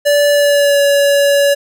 square tone with pitch glide, 580 to 566.8 Hz, D5 to C#5, -22 to +38 cents, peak -9 dBFS, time 0.05-1.55 s, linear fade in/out 20 ms, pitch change -40 cents, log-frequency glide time 0.31-0.81 s, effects none

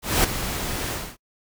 pink noise with ADSR envelope, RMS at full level -17 dBFS, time 0.02-1.17 s, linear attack 220 ms, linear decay 9 ms, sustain -11 dB, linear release 250 ms, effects noise-tail reverb RT60 0.1 s tail -26 dB re dry

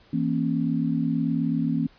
sine chord, A# diminished, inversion second, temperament equal with one note detuned, 164.81 / 233.1 / 271.9 Hz, E3 / A#3 / C#4, 0 / 0 / -33 cents, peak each -26 dBFS, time 0.13-1.87 s, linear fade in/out 5 ms, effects pink hiss -56 dBFS RMS until 1.98 s + resampled to 11025 Hz

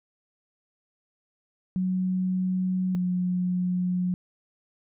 sine tone pair in turn, 185 / 180.67 Hz, F#3 / F#3, 0 / -41 cents, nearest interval unison, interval 41 cents, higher first, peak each -23 dBFS, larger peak neither, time 1.76-2.95 / 2.95-4.14 s, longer neither, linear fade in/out 0 ms, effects none

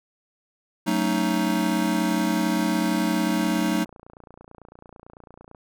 square chord, D# half-diminished seventh, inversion first, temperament just, 186.68 / 224 / 280 / 311.1 Hz, F#3 / A3 / C#4 / D#4, +16 / +31 / +18 / 0 cents, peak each -27 / -27 / -31 / -26 dBFS, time 0.86-3.85 s, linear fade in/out 20 ms
click train, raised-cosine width 1 ms, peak -31 dBFS, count 63, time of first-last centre 3.41-5.548 s, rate 29 Hz
effects none

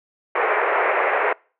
pink band-pass noise, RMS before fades -20 dBFS, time 0.35-1.33 s, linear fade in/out 5 ms, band 410 to 2300 Hz, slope 48 dB/octave, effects noise-tail reverb RT60 0.4 s tail -26 dB re dry

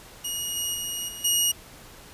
15% pulse tone with level steps, 2881 Hz, F#7, 47 cents flat, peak -21 / -19 / -22 / -29 / -13 dBFS, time 0.24-1.52 s, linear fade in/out 10 ms, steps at 0.56 / 0.74 / 1.08 / 1.24 s, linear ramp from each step 10 ms, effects pink hiss -47 dBFS RMS until 2.13 s + resampled to 32000 Hz

